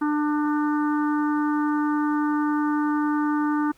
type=harmonic tone with a mistuned harmonic; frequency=298.2 Hz; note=D4; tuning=27 cents sharp; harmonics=1 / 3 / 4 / 5 / 6; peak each=-21 / -30 / -31 / -34 / -44 dBFS; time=0.01-3.72 s; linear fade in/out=10 ms; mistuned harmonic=6; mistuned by=+22 cents; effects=pink hiss -59 dBFS RMS until 3.77 s + Opus 24 kbps